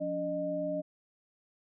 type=tone cluster; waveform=sine; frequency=177.1 / 284.9 / 612 Hz; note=F3 / C#4 / D#5; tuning=+24 / +48 / -29 cents; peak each=-40 / -37 / -32 dBFS; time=0-0.82 s; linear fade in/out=20 ms; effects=none